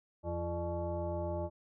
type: tone with frequency modulation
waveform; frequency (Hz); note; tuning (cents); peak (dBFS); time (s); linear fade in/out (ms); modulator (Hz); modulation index
sine; 343.2; F4; -30; -33; 0.23-1.5; 50; 258; 1.7
effects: none